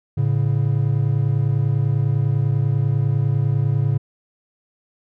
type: tone pair together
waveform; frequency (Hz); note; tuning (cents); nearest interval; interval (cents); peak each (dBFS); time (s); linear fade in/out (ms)
triangle; 110.5 / 140.55; A2 / C#3; +8 / +24; major third; 416; -17; 0.17-3.98; 10
effects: none